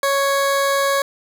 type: tone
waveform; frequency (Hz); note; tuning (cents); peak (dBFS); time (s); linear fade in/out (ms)
20% pulse; 554.4; C#5; 0; -11; 0.03-1.02; 2
effects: none